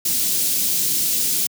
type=band-stop noise; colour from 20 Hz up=white; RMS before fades=-20 dBFS; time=0.05-1.47 s; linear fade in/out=5 ms; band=280 to 4200 Hz; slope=12 dB/octave; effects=high-pass 150 Hz 12 dB/octave